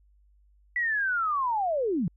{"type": "linear sweep", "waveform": "sine", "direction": "down", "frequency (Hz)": [1975.5, 146.83], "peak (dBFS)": -24, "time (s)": [0.76, 2.08], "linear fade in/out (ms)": 2, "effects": ["added 50 Hz sine -58 dBFS peak until 2.16 s"]}